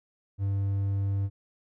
triangle tone, 98.8 Hz, G2, 14 cents sharp, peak -23 dBFS, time 0.38-1.3 s, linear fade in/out 50 ms, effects none

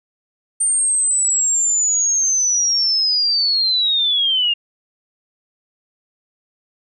sine linear sweep, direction down, 8860 to 2794 Hz, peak -14 dBFS, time 0.6-4.54 s, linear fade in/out 10 ms, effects none

